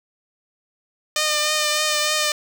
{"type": "tone with vibrato", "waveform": "5% pulse", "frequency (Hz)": 606, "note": "D#5", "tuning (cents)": -46, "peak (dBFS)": -7, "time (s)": [1.16, 2.32], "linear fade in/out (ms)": 2, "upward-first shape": "triangle", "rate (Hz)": 3.3, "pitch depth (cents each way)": 27, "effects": []}